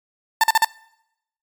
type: tone bursts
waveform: 30% pulse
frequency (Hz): 892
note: A5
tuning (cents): +23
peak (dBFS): -9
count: 4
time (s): 0.41-0.647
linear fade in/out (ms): 2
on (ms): 27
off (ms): 43
effects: noise-tail reverb RT60 0.8 s tail -23 dB re dry + MP3 96 kbps